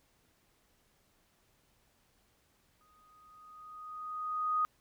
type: tone with exponential growth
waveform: sine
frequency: 1244.5 Hz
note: D#6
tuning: in tune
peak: -26 dBFS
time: 2.81-4.65 s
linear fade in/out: 0 ms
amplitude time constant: 400 ms
effects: pink hiss -71 dBFS RMS until 4.8 s